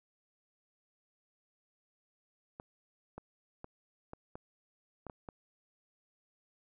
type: clicks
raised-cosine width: 1 ms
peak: -30 dBFS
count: 8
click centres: 2.599 / 3.18 / 3.644 / 4.134 / 4.355 / 5.067 / 5.098 / 5.288 s
effects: none